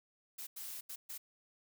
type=noise bursts at uneven times; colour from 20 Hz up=blue; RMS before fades=-45 dBFS; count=4; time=0.38-0.47 / 0.56-0.81 / 0.89-0.96 / 1.09-1.18 s; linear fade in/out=10 ms; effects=none